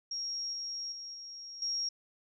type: tone with level steps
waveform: sine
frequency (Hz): 5588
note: F8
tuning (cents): 0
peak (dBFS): -34 / -36 / -41 / -43 / -31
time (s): 0.11-1.89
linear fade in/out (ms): 5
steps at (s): 0.53 / 0.92 / 1.14 / 1.62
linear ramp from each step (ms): 2
effects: none